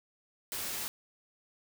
white noise, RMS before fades -37 dBFS, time 0.52-0.88 s, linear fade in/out 0 ms, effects none

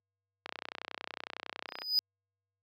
click train, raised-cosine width 0.3 ms, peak -21 dBFS, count 43, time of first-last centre 0.46-1.819 s, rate 30.9 Hz
triangle tone with exponential growth, 4978 Hz, D#8, in tune, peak -21 dBFS, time 1.68-1.99 s, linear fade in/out 0 ms, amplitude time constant 67 ms
effects added 96 Hz sine -66 dBFS peak until 2.62 s + high-pass 400 Hz 12 dB/octave

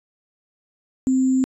sine tone with sample-and-hold, 260.4 Hz, C4, 8 cents flat, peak -15 dBFS, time 1.07-1.44 s, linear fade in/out 0 ms, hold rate 7350 Hz, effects resampled to 24000 Hz

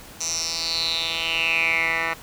10% pulse tone with band-pass filter sweep, 164.7 Hz, E3, 1 cent flat, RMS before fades -24 dBFS, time 0.2-2.14 s, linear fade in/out 10 ms, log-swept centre 6300 to 1700 Hz, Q 6.8, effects pink hiss -43 dBFS RMS until 2.22 s

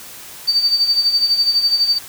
sine tone with tremolo, 4608 Hz, D8, 34 cents flat, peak -10 dBFS, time 0.47-1.99 s, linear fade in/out 20 ms, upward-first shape sine, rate 12 Hz, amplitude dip 65%, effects white hiss -36 dBFS RMS until 2.08 s

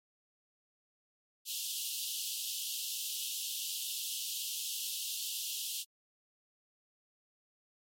pink high-pass noise, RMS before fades -38 dBFS, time 1.45-5.85 s, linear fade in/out 50 ms, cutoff 2800 Hz, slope 96 dB/octave, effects MP3 64 kbps

